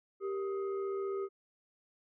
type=tone with frequency modulation; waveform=sine; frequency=392.5 Hz; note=G4; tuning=2 cents sharp; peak=-33 dBFS; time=0.2-1.29 s; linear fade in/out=50 ms; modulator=860 Hz; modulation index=0.5; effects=none